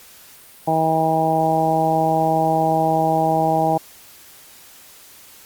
harmonic tone, 160.3 Hz, E3, 48 cents flat, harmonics 1 / 2 / 3 / 4 / 5 / 6, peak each -24 / -24 / -26 / -21 / -18 / -30 dBFS, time 0.67-3.78 s, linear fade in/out 10 ms, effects white hiss -45 dBFS RMS until 5.45 s + Opus 48 kbps

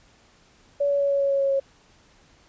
sine tone with pitch steps, 569 / 565.7 / 562.5 / 559.2 / 556 / 552.8 / 549.6 / 546.5 Hz, C#5 / C#5 / C#5 / C#5 / C#5 / C#5 / C#5 / C#5, +45 / +35 / +25 / +15 / +5 / -5 / -15 / -25 cents, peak -19 dBFS, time 0.8-1.6 s, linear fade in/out 10 ms, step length 100 ms, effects pink hiss -57 dBFS RMS until 2.48 s + resampled to 16000 Hz

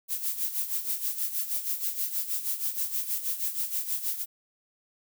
violet noise with tremolo, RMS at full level -28 dBFS, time 0.08-4.26 s, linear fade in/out 50 ms, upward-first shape sine, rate 6.3 Hz, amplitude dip 70%, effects none

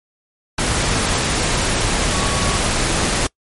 sine tone in noise, 1121 Hz, C#6, 19 cents sharp, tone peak -26 dBFS, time 2.12-2.57 s, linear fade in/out 5 ms, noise pink, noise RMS -18 dBFS, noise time 0.58-3.27 s, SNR -11 dB, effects noise-tail reverb RT60 0.1 s tail -25 dB re dry + MP3 48 kbps

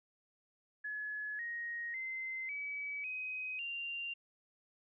sine tone with pitch steps, 1701 / 1876.5 / 2070 / 2284 / 2519 / 2779 Hz, G#6 / A#6 / C7 / D7 / D#7 / F7, +41 / +11 / -19 / -49 / +21 / -9 cents, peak -38 dBFS, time 0.84-4.14 s, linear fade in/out 10 ms, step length 550 ms, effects none

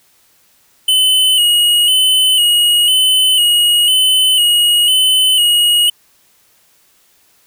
square tone with vibrato, 2960 Hz, F#7, in tune, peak -9 dBFS, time 0.88-5.9 s, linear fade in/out 5 ms, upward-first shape square, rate 1 Hz, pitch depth 42 cents each way, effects white hiss -53 dBFS RMS until 7.46 s

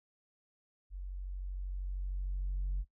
sine tone with level ramp, 46.48 Hz, F#1, 9 cents sharp, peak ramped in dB -39 to -29 dBFS, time 0.9-2.85 s, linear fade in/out 50 ms, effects noise-tail reverb RT60 0.1 s tail -20 dB re dry + tanh soft clip ceiling -29 dBFS

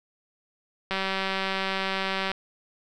click train, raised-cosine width 0.3 ms, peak -12 dBFS, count 271, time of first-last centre 0.91-2.316 s, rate 192 Hz, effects none

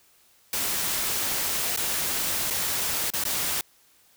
white noise with dropouts, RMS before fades -27 dBFS, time 0.53-3.61 s, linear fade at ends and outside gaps 2 ms, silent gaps 1.763-1.773 / 2.503-2.507 / 3.103-3.136 / 3.239-3.251 s, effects white hiss -60 dBFS RMS until 4.16 s

